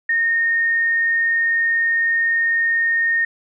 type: tone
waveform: sine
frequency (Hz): 1841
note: A#6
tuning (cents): -22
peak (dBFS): -15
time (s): 0.09-3.25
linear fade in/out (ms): 5
effects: none